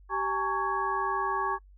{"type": "tone cluster", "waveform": "sine", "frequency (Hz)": [386.7, 821, 901, 1120, 1663], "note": ["G4", "G#5", "A5", "C#6", "G#6"], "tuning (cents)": [-24, -20, 41, 18, 2], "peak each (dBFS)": [-35, -35, -33, -29, -36], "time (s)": [0.09, 1.59], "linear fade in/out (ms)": 50, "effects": ["noise-tail reverb RT60 0.1 s tail -26 dB re dry", "added 48 Hz sine -51 dBFS peak until 1.77 s"]}